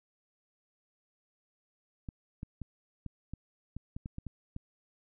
clicks, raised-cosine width 5 ms, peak -27 dBFS, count 11, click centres 2.088 / 2.431 / 2.617 / 3.063 / 3.336 / 3.766 / 3.965 / 4.059 / 4.184 / 4.267 / 4.564 s, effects none

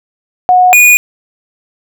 sine / square tone pair in turn, 730 / 2455 Hz, F#5 / D#7, -24 / -24 cents, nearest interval octave + major sixth, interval 2100 cents, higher second, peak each -3 dBFS, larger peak neither, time 0.49-0.73 / 0.73-0.97 s, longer neither, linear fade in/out 0 ms, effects none

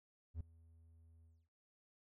triangle tone with ADSR envelope, 81.8 Hz, E2, 13 cents flat, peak -36 dBFS, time 0.34-1.49 s, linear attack 66 ms, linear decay 3 ms, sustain -24 dB, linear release 250 ms, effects none

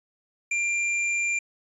square tone, 2381 Hz, D7, 23 cents sharp, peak -24 dBFS, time 0.51-1.39 s, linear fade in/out 5 ms, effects resampled to 24000 Hz

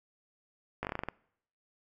slowing click train, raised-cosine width 0.5 ms, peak -19 dBFS, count 9, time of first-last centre 0.83-1.086 s, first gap 18 ms, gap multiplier 1.16, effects noise-tail reverb RT60 0.7 s tail -24 dB re dry

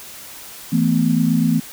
sine tone cluster, 164.2 / 222.5 / 251 Hz, E3 / A3 / B3, -6 / +20 / +28 cents, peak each -18 dBFS, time 0.72-1.6 s, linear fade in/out 10 ms, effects white hiss -37 dBFS RMS until 1.72 s

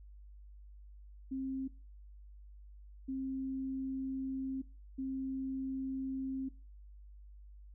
sine tone bursts at uneven times, 265.4 Hz, C4, 25 cents sharp, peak -35 dBFS, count 3, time 1.31-1.68 / 3.08-4.62 / 4.98-6.49 s, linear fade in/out 10 ms, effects noise-tail reverb RT60 0.3 s tail -19 dB re dry + added 50 Hz sine -51 dBFS peak until 7.74 s

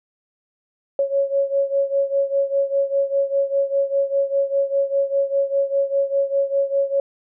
sine beating tone pair, 552 / 557 Hz, C#5 / C#5, -7 / +8 cents, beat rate 5 Hz, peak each -19 / -22 dBFS, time 0.99-7 s, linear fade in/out 2 ms, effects none

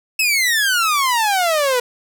sawtooth exponential sweep, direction down, 2637 to 480 Hz, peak -11 dBFS, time 0.19-1.8 s, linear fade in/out 5 ms, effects none

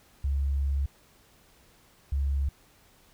sine tone pair in turn, 69.3 / 69.3 Hz, C#2 / C#2, 0 / 0 cents, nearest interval unison, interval 0 cents, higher neither, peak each -24 dBFS, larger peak neither, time 0.24-0.86 / 2.12-2.49 s, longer first, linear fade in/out 5 ms, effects pink hiss -60 dBFS RMS until 3.13 s

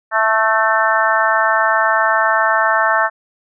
harmonic tone with a mistuned harmonic, 220 Hz, A3, in tune, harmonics 3 / 4 / 5 / 6 / 7 / 8, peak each -19 / -19 / -19 / -19 / -19 / -19 dBFS, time 0.11-3.1 s, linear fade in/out 50 ms, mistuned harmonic 8, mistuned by +27 cents, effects none

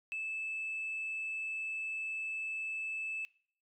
sine tone, 2622 Hz, E7, 10 cents flat, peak -34 dBFS, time 0.12-3.25 s, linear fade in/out 0 ms, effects noise-tail reverb RT60 0.5 s tail -21 dB re dry + tanh soft clip ceiling -32 dBFS

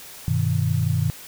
sine chord, G augmented, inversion none, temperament equal, 98 / 123.47 / 155.56 Hz, G2 / B2 / D#3, 0 / 0 / 0 cents, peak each -23 dBFS, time 0.28-1.1 s, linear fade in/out 0 ms, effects white hiss -41 dBFS RMS until 1.27 s

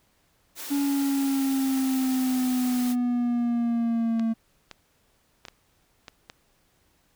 white high-pass noise, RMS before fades -37 dBFS, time 0.55-2.96 s, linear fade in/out 50 ms, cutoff 220 Hz, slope 24 dB/octave
triangle exponential sweep, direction down, 284 to 225 Hz, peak -20 dBFS, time 0.7-4.34 s, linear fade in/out 20 ms
clicks, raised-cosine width 0.2 ms, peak -22 dBFS, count 6, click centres 4.196 / 4.713 / 5.452 / 5.484 / 6.082 / 6.299 s
effects pink hiss -66 dBFS RMS until 7.15 s

